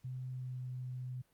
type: tone with pitch glide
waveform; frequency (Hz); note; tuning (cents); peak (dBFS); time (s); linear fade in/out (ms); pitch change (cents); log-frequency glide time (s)
sine; 128.1 to 126.63; C3 to B2; -36 to +44; -39; 0.04-1.22; 10; -20; 0.3-0.6
effects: pink hiss -74 dBFS RMS until 1.33 s + Opus 48 kbps